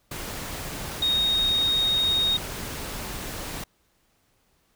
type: tone in noise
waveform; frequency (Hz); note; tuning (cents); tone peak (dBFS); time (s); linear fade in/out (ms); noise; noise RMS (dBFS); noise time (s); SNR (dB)
sine; 3729; A#7; 0; -20; 1.02-2.37; 5; pink; -34; 0.11-3.64; +11
effects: pink hiss -67 dBFS RMS until 4.75 s